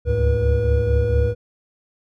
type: tone cluster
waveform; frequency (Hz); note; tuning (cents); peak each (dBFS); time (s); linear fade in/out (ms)
triangle; 70.6 / 75 / 106.5 / 482.9; C#2 / D2 / G#2 / B4; +32 / +37 / +44 / -39; -19; 0.05-1.35; 50
effects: none